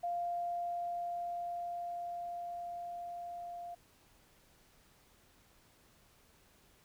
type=tone with level ramp; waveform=sine; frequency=697 Hz; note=F5; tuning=4 cents flat; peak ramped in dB=-33 to -42 dBFS; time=0.03-3.75 s; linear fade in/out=10 ms; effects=pink hiss -66 dBFS RMS until 6.84 s